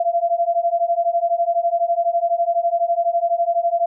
sine beating tone pair, 678 / 690 Hz, E5 / F5, +49 / -21 cents, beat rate 12 Hz, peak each -19 dBFS, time 0-3.86 s, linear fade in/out 5 ms, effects none

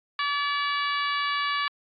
harmonic tone with a mistuned harmonic, 574 Hz, D5, 40 cents flat, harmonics 2 / 3 / 4 / 5 / 6 / 7 / 8, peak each -27 / -31 / -33 / -35 / -37 / -38 / -39 dBFS, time 0.19-1.68 s, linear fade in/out 2 ms, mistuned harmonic 7, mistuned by -36 cents, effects AAC 48 kbps

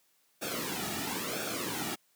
pink noise with flanger, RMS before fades -35 dBFS, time 0.41-1.96 s, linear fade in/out 20 ms, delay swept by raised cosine 0.99 to 1.96 ms, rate 0.98 Hz, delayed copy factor -0.75, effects white hiss -70 dBFS RMS until 2.15 s + high-pass 150 Hz 12 dB/octave

